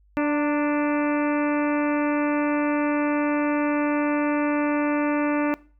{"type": "harmonic tone with a mistuned harmonic", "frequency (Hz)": 293.7, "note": "D4", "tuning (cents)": 0, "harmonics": [1, 2, 3, 4, 5, 6, 7, 8, 9], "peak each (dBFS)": [-21, -27, -31, -33, -35, -37, -38, -39, -40], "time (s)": [0.17, 5.54], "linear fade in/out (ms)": 0, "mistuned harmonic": 3, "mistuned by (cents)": 38, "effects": ["noise-tail reverb RT60 0.4 s tail -21 dB re dry", "added 50 Hz sine -55 dBFS peak until 5.79 s"]}